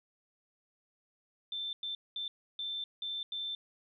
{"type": "tone bursts at uneven times", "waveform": "sine", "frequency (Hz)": 3552, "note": "A7", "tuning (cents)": 16, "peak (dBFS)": -35, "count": 6, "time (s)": [[1.52, 1.73], [1.83, 1.95], [2.16, 2.28], [2.59, 2.84], [3.02, 3.23], [3.32, 3.55]], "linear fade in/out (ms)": 2, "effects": []}